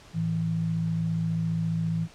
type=tone pair together; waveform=sine; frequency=109.72 / 164.4 Hz; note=A2 / E3; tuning=-4 / -4 cents; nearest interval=perfect fifth; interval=700 cents; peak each=-32 / -25 dBFS; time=0.13-2.08 s; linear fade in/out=50 ms; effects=pink hiss -51 dBFS RMS until 2.14 s + low-pass 7000 Hz 12 dB/octave